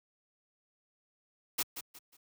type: noise with echo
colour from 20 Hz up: white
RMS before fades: -31 dBFS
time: 1.58-1.63 s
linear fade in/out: 10 ms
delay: 180 ms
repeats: 3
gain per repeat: -10 dB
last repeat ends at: 2.17 s
effects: high-pass 100 Hz 12 dB/octave